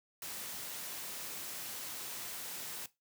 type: noise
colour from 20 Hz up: white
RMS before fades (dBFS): -43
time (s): 0.22-2.86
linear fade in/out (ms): 2
effects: noise-tail reverb RT60 0.2 s tail -17 dB re dry + high-pass 100 Hz 12 dB/octave